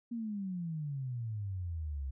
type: exponential sweep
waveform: sine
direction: down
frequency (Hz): 240 to 65.41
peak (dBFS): -35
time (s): 0.11-2.11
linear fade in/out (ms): 10
effects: none